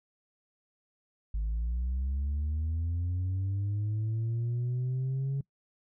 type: linear sweep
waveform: sine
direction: up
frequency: 51 to 138.59 Hz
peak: -26 dBFS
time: 1.34-5.41 s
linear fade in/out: 5 ms
effects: noise-tail reverb RT60 0.1 s tail -23 dB re dry + tanh soft clip ceiling -27 dBFS